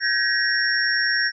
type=tone cluster; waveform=sine; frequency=1560 / 1680 / 1889 / 5510 Hz; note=G6 / G#6 / A#6 / F8; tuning=-9 / +19 / +22 / -24 cents; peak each=-24 dBFS; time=0-1.32 s; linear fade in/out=50 ms; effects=none